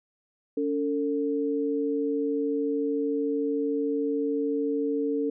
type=tone pair together; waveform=sine; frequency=283.5 / 450 Hz; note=C#4 / A4; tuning=+39 / +39 cents; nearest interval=minor sixth; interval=800 cents; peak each=-27 dBFS; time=0.57-5.3 s; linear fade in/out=5 ms; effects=none